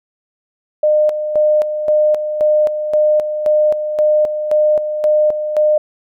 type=tone with tremolo; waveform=sine; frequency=607 Hz; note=D#5; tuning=43 cents flat; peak=-9 dBFS; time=0.83-5.78 s; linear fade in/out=5 ms; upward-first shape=square; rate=1.9 Hz; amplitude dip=60%; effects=none